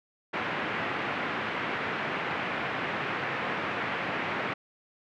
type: band-pass noise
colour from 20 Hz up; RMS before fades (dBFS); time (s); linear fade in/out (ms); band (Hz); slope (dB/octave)
white; -32; 0.33-4.54; 10; 110 to 2300; 24
effects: none